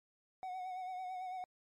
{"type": "tone with vibrato", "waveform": "triangle", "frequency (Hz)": 740, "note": "F#5", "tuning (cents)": 0, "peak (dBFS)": -38, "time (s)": [0.43, 1.44], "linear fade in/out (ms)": 0, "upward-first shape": "sine", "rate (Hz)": 9, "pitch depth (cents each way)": 37, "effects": ["MP3 64 kbps"]}